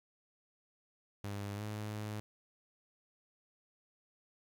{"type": "tone with pitch glide", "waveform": "sawtooth", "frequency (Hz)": [101.2, 106.05], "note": ["G#2", "G#2"], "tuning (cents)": [-44, 37], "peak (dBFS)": -35, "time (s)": [1.24, 2.2], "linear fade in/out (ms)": 0, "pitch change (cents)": 81, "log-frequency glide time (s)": [1.55, 1.62], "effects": ["11-bit"]}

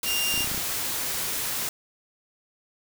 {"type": "noise", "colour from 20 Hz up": "white", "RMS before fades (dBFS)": -29, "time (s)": [0.03, 1.69], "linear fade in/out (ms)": 2}
{"type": "tone", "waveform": "sawtooth", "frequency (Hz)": 2794, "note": "F7", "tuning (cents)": 0, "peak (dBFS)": -22, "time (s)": [0.04, 0.47], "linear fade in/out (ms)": 50}
{"type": "clicks", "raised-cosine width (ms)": 3, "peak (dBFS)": -24, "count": 8, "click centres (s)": [0.341, 0.377, 0.407, 0.445, 0.475, 0.516, 0.546, 0.578]}
{"effects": []}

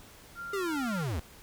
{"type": "tone", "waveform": "sine", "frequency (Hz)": 1390, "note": "F6", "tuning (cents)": -9, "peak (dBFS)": -37, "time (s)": [0.35, 1.06], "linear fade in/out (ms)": 50}
{"type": "linear sweep", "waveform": "square", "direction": "down", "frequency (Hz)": [410.6, 65.41], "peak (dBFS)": -31, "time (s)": [0.53, 1.2], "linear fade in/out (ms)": 5}
{"effects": ["pink hiss -53 dBFS RMS until 1.42 s"]}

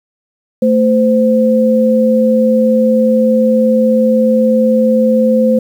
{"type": "tone pair together", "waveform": "sine", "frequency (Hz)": [222.9, 516], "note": ["A3", "C5"], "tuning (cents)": [23, -24], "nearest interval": "octave + minor third", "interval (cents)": 1453, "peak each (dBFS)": -10, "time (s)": [0.62, 5.59], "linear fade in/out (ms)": 5, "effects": ["7-bit"]}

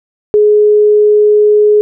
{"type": "tone", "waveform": "sine", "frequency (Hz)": 420, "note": "G#4", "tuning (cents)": 19, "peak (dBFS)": -4, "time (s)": [0.34, 1.81], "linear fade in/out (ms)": 0, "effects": []}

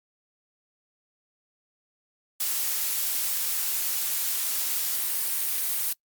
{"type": "noise", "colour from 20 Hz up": "blue", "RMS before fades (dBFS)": -27, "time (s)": [2.4, 5.93], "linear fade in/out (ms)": 5, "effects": ["noise-tail reverb RT60 0.1 s tail -25 dB re dry", "Opus 48 kbps"]}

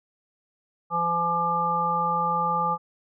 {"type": "harmonic tone", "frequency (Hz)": 170.4, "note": "F3", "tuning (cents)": -42, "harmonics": [1, 3, 5, 7], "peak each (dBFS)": [-33, -33, -26, -24], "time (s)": [0.9, 2.78], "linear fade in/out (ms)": 50, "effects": []}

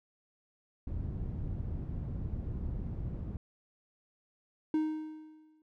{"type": "low-pass noise", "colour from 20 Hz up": "white", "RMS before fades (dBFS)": -37, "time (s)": [0.87, 3.37], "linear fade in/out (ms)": 2, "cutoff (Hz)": 110, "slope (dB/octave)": 12}
{"type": "tone with exponential decay", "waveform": "triangle", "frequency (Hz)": 311.1, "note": "D#4", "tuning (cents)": 0, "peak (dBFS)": -23, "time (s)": [4.74, 5.62], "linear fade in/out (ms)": 2, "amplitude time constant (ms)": 190}
{"effects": []}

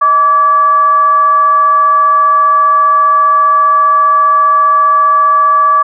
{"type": "tone with frequency modulation", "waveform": "sine", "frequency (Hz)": 1155, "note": "D6", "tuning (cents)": -29, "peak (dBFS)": -5, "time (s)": [0.01, 5.83], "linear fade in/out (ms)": 10, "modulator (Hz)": 525, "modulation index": 0.25, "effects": []}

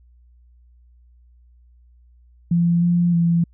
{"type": "tone with pitch steps", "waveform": "sine", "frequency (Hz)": [171.2, 173.7, 169.4], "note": ["F3", "F3", "E3"], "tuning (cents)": [-34, -9, 48], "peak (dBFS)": -14, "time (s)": [2.51, 3.44], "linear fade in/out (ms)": 5, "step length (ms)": 310, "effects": ["added 60 Hz sine -49 dBFS peak until 3.53 s"]}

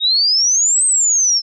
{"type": "exponential two-way sweep", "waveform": "sine", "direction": "up then down", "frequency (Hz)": [3700, 8372, 5270], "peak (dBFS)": -11, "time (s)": [0, 1.42], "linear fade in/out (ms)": 50, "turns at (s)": 0.85, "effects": []}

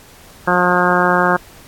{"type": "harmonic tone", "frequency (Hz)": 178.8, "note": "F3", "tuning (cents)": 41, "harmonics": [1, 2, 3, 4, 5, 6, 7, 8, 9], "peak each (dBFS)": [-20, -20, -20, -20, -20, -20, -20, -20, -20], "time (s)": [0.47, 1.37], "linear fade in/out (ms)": 10, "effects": ["pink hiss -43 dBFS RMS until 1.67 s", "AAC 64 kbps"]}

